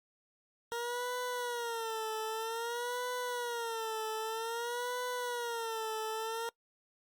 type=tone with vibrato; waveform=20% pulse; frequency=466.2 Hz; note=A#4; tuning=in tune; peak=-30 dBFS; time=0.72-6.49 s; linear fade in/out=0 ms; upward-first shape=sine; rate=0.52 Hz; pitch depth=110 cents each way; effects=noise-tail reverb RT60 0.1 s tail -23 dB re dry + Opus 48 kbps